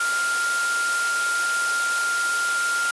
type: tone in noise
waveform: sine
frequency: 1396.9 Hz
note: F6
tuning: in tune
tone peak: -21 dBFS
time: 0-2.91 s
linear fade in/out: 5 ms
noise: white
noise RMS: -28 dBFS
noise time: 0-2.91 s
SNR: +4 dB
effects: high-pass 400 Hz 12 dB/octave + resampled to 24000 Hz